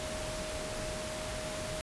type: tone in noise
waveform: sine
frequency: 622.3 Hz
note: D#5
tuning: in tune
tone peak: -40 dBFS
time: 0-1.81 s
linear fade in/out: 0 ms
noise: pink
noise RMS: -39 dBFS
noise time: 0-1.81 s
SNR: -4 dB
effects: resampled to 24000 Hz